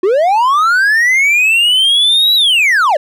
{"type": "linear two-way sweep", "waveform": "triangle", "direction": "up then down", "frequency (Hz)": [349.2, 3951, 535], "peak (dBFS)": -6, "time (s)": [0.03, 2.97], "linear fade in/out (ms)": 5, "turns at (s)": 2.35, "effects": []}